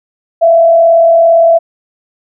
sine tone with frequency modulation, 668 Hz, E5, 23 cents sharp, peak -3 dBFS, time 0.41-1.59 s, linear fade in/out 20 ms, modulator 37.6 Hz, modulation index 0.4, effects none

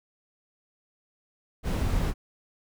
brown noise, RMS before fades -26 dBFS, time 1.63-2.14 s, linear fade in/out 50 ms, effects none

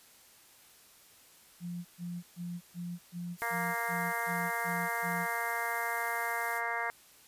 sine tone bursts, 174.5 Hz, F3, 1 cent flat, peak -36 dBFS, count 10, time 1.6-5.27 s, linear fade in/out 50 ms, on 250 ms, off 130 ms
violet noise, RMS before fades -42 dBFS, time 3.37-6.62 s, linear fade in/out 50 ms
harmonic tone, 233.1 Hz, A#3, in tune, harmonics 2 / 3 / 4 / 5 / 6 / 7 / 8 / 9, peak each -44 / -39 / -38 / -40 / -43 / -38 / -40 / -39 dBFS, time 3.42-6.9 s, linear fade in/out 0 ms
effects white hiss -59 dBFS RMS until 7.27 s + resampled to 32000 Hz

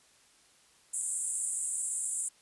white band-pass noise, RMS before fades -34 dBFS, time 0.93-2.29 s, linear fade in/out 10 ms, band 7400 to 9900 Hz, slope 96 dB/octave, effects white hiss -63 dBFS RMS until 2.41 s + resampled to 24000 Hz

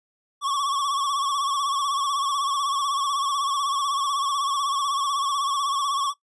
square tone with vibrato, 1119 Hz, C#6, 16 cents sharp, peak -23 dBFS, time 0.41-6.14 s, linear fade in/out 50 ms, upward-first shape sine, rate 16 Hz, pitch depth 68 cents each way, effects noise-tail reverb RT60 0.1 s tail -19 dB re dry + resampled to 22050 Hz

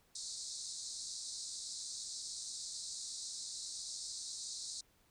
pink band-pass noise, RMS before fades -45 dBFS, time 0.15-4.81 s, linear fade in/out 5 ms, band 3900 to 9000 Hz, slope 96 dB/octave, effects pink hiss -71 dBFS RMS until 5.1 s

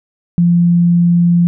sine tone, 172.8 Hz, F3, 18 cents flat, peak -7 dBFS, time 0.38-1.47 s, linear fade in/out 0 ms, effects none

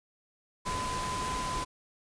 sine tone in noise, 1012 Hz, B5, 42 cents sharp, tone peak -33 dBFS, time 0.65-1.65 s, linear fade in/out 20 ms, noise pink, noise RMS -36 dBFS, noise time 0.65-1.65 s, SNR 0 dB, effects resampled to 22050 Hz

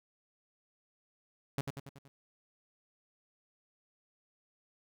sawtooth tone with echo, 138.59 Hz, C#3, in tune, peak -27 dBFS, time 1.58-1.61 s, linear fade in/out 0 ms, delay 94 ms, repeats 5, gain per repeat -5 dB, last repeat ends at 2.08 s, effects none

